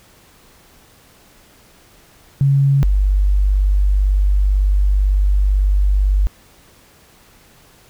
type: tone pair in turn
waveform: sine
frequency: 138.59 / 49 Hz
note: C#3 / G1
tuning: 0 / 0 cents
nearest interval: octave + tritone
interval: 1800 cents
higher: first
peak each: -10 / -11 dBFS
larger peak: first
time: 2.41-2.83 / 2.83-6.27 s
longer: second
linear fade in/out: 0 ms
effects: pink hiss -49 dBFS RMS until 7.89 s